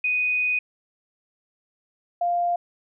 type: tone pair in turn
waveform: sine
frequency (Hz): 2489 / 698.5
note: D#7 / F5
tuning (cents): 0 / 0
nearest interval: octave + minor seventh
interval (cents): 2200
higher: first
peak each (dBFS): -20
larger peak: neither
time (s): 0.04-0.59 / 2.21-2.56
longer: first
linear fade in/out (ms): 5
effects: none